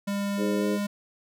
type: tone with pitch glide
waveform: square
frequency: 200.9 to 203.7 Hz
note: G3 to G#3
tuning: +43 to -33 cents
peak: -27 dBFS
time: 0.07-0.87 s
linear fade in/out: 10 ms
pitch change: +24 cents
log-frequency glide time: 0.59-0.65 s
type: chord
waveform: sine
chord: Ab major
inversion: second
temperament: equal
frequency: 311.1 / 415.3 / 523.3 Hz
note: Eb4 / Ab4 / C5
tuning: 0 / 0 / 0 cents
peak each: -30 / -29 / -32 dBFS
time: 0.37-0.79 s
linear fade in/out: 50 ms
effects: none